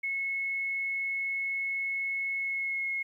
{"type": "tone with pitch glide", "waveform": "sine", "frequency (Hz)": [2188, 2167], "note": ["C#7", "C#7"], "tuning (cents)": [-23, -40], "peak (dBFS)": -29, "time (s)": [0.03, 3.03], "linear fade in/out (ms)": 10, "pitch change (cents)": -17, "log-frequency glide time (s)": [2.38, 2.87], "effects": ["11-bit"]}